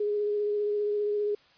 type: tone with vibrato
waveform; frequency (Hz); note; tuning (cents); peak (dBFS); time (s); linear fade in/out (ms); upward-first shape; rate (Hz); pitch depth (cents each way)
sine; 415.3; G#4; 0; -25; 0-1.35; 5; sine; 15; 16
effects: white hiss -60 dBFS RMS until 1.57 s + resampled to 11025 Hz